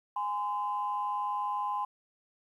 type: tone pair together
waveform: sine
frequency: 827 / 1026.7 Hz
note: G#5 / C6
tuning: -8 / -33 cents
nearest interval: major third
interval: 375 cents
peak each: -33 / -31 dBFS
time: 0.16-1.85 s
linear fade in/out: 5 ms
effects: tanh soft clip ceiling -22 dBFS + 11-bit